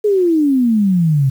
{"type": "exponential sweep", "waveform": "sine", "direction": "down", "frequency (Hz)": [429.5, 130], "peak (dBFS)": -10, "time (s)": [0.04, 1.3], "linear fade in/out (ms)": 10, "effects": ["7-bit"]}